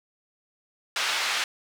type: band-pass noise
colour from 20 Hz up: pink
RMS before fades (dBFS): -27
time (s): 0.96-1.44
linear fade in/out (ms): 2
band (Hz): 1400 to 4900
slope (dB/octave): 12
effects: none